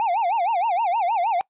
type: tone with vibrato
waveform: triangle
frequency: 801 Hz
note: G5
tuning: 37 cents sharp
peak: -17 dBFS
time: 0-1.41 s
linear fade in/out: 0 ms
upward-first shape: sine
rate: 6.4 Hz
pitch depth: 270 cents each way
effects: noise-tail reverb RT60 0.1 s tail -23 dB re dry + resampled to 8000 Hz